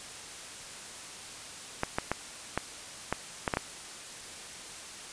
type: clicks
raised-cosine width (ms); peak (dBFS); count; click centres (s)
0.5; -12; 8; 1.834 / 1.985 / 2.116 / 2.576 / 3.126 / 3.478 / 3.538 / 3.571
effects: white hiss -44 dBFS RMS until 5.12 s + resampled to 22050 Hz